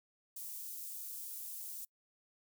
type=high-pass noise; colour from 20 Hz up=white; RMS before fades=-45 dBFS; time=0.36-1.85 s; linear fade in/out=5 ms; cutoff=9100 Hz; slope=12 dB/octave; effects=noise-tail reverb RT60 0.1 s tail -26 dB re dry